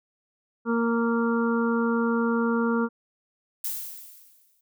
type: harmonic tone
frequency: 232.1 Hz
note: A#3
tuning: 7 cents flat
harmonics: 1 / 2 / 4 / 5 / 6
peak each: -23 / -27 / -34 / -34 / -32 dBFS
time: 0.65-2.89 s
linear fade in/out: 50 ms
type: noise with exponential decay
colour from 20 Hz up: violet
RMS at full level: -28 dBFS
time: 3.64-4.61 s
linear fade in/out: 5 ms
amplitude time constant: 210 ms
effects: none